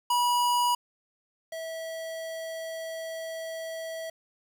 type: tone pair in turn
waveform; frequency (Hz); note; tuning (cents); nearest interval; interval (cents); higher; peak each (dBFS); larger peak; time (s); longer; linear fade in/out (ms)
square; 971 / 650.9; B5 / E5; -30 / -22; perfect fifth; 692; first; -23 / -35; first; 0.1-0.75 / 1.52-4.1; second; 5
effects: 9-bit